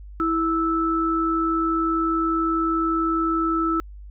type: tone pair together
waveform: sine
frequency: 327.6 / 1314.2 Hz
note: E4 / E6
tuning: -11 / -6 cents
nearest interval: 2 octaves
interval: 2405 cents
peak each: -22 dBFS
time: 0.2-3.8 s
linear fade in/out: 0 ms
effects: added 50 Hz sine -37 dBFS peak until 4.1 s